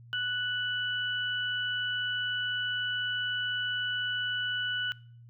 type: tone pair together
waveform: sine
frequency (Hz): 1482 / 2964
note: F#6 / F#7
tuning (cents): +2 / +2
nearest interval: octave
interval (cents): 1200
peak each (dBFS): -31 / -32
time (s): 0.13-4.92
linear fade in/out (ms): 0
effects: noise-tail reverb RT60 0.5 s tail -23 dB re dry + added 118 Hz sine -49 dBFS peak until 5.29 s